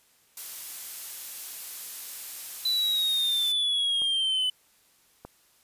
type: noise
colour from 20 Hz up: blue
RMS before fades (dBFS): -37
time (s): 0.37-3.52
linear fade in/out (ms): 2
type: exponential sweep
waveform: triangle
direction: down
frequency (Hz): 4000 to 3000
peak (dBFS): -22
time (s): 2.65-4.5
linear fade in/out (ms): 5
type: clicks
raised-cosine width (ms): 1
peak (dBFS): -31 / -26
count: 2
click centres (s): 4.019 / 5.25
effects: white hiss -63 dBFS RMS until 5.63 s + resampled to 32000 Hz